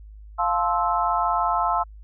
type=chord; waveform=sine; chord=F major seventh; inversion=none; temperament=just; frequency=698.5 / 873.1 / 1047.7 / 1309.6 Hz; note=F5 / A5 / C6 / E6; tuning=0 / -14 / +2 / -12 cents; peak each=-25 dBFS; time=0.38-1.84 s; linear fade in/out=20 ms; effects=added 52 Hz sine -40 dBFS peak until 2.03 s